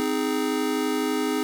square chord, Ab major, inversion first, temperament just, 259.6 / 311.5 / 415.3 Hz, C4 / Eb4 / Ab4, -13 / +2 / 0 cents, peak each -28 dBFS, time 0-1.43 s, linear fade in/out 0 ms, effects none

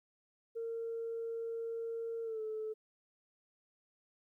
sine tone with pitch glide, 458.4 to 434.9 Hz, A#4 to A4, -29 to -20 cents, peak -36 dBFS, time 0.55-2.74 s, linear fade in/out 20 ms, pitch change -91 cents, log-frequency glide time 2.23-2.41 s, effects tanh soft clip ceiling -32 dBFS + 13-bit

